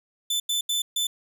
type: tone bursts at uneven times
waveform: sawtooth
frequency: 3520 Hz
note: A7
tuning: in tune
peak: -20 dBFS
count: 4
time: 0.3-0.4 / 0.49-0.61 / 0.69-0.82 / 0.96-1.07 s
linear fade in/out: 5 ms
effects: none